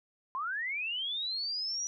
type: linear sweep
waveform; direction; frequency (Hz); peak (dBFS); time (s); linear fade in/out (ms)
sine; up; 1007 to 5880; -32; 0.35-1.87; 0
effects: none